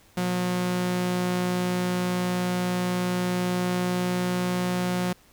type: tone pair together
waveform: sawtooth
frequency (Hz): 120.14 / 180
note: B2 / F#3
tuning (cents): -47 / -47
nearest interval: perfect fifth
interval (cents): 700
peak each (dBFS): -32 / -20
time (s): 0.17-5.13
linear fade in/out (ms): 5
effects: pink hiss -57 dBFS RMS until 5.32 s